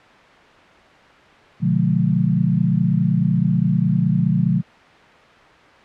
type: chord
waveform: sine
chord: B diminished seventh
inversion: none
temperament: just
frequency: 123.47 / 148.16 / 177.8 / 213.4 Hz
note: B2 / D3 / F3 / Ab3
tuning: 0 / +16 / +31 / +47 cents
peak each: -22 / -20 / -18 / -23 dBFS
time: 1.6-4.63 s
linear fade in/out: 50 ms
effects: white hiss -46 dBFS RMS until 5.84 s + low-pass 2000 Hz 12 dB/octave